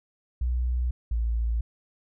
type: tone pair in turn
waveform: sine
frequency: 61.4 / 57.05 Hz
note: B1 / A#1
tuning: -9 / -37 cents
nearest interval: minor second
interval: 128 cents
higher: first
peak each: -23 dBFS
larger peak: neither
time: 0.41-0.91 / 1.11-1.61 s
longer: neither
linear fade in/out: 5 ms
effects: none